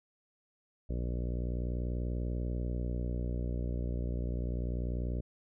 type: harmonic tone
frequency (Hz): 60.3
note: B1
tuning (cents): -41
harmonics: 1 / 2 / 3 / 4 / 5 / 6 / 7 / 8 / 9 / 10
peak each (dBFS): -33 / -39 / -43 / -45 / -47 / -49 / -50 / -51 / -52 / -53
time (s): 0.89-5.21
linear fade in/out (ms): 10
effects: none